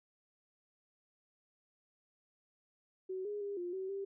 sine tone with pitch steps, 375.2 / 413.8 / 403.3 / 352.5 / 379.5 / 393.8 Hz, F#4 / G#4 / G4 / F4 / F#4 / G4, +24 / -6 / +49 / +16 / +44 / +8 cents, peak -37 dBFS, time 3.09-4.05 s, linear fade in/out 10 ms, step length 160 ms, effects none

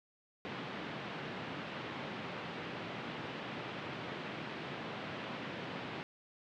pink band-pass noise, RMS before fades -43 dBFS, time 0.45-6.03 s, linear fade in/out 0 ms, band 130 to 3400 Hz, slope 24 dB/octave, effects none

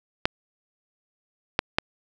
clicks, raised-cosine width 0.3 ms, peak -3 dBFS, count 3, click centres 0.255 / 1.591 / 1.785 s, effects none

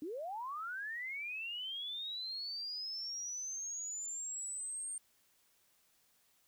sine linear sweep, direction up, 279.1 to 8740 Hz, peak -39 dBFS, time 0.02-4.98 s, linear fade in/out 2 ms, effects white hiss -72 dBFS RMS until 6.47 s

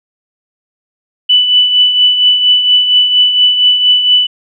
sine tone with tremolo, 2981 Hz, F#7, 12 cents sharp, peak -3 dBFS, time 1.29-4.27 s, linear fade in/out 10 ms, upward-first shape triangle, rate 4.3 Hz, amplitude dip 60%, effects none

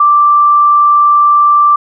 sine tone, 1174.7 Hz, D6, in tune, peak -4 dBFS, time 0-1.76 s, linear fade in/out 5 ms, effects none

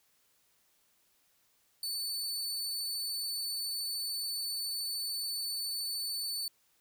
sawtooth tone, 4493 Hz, C#8, 23 cents sharp, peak -31 dBFS, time 1.83-6.48 s, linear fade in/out 2 ms, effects white hiss -71 dBFS RMS until 6.8 s

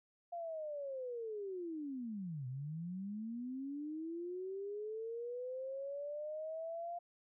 sine linear two-way sweep, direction down then up, 698.5 to 123.47 to 698.5 Hz, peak -40 dBFS, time 0.32-6.99 s, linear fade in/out 10 ms, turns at 2.47 s, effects none

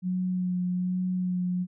sine tone with vibrato, 181.7 Hz, F#3, 31 cents flat, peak -25 dBFS, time 0.02-1.67 s, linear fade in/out 50 ms, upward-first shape sine, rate 1.2 Hz, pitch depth 17 cents each way, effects none

